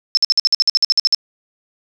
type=tone bursts; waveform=sine; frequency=5274 Hz; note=E8; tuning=in tune; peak=-9 dBFS; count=14; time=0.15-1.147 s; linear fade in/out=0 ms; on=22 ms; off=53 ms; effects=none